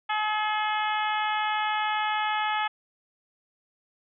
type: harmonic tone with a mistuned harmonic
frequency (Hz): 426.6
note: G#4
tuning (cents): +46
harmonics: 2 / 3 / 4 / 5 / 6 / 7 / 8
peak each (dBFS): -27 / -31 / -33 / -35 / -37 / -38 / -39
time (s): 0.09-2.68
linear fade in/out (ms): 10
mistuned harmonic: 8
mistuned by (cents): -26
effects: none